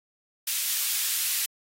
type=high-pass noise; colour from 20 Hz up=white; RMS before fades=-27 dBFS; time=0.47-1.46 s; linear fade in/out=5 ms; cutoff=2300 Hz; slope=12 dB/octave; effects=AAC 48 kbps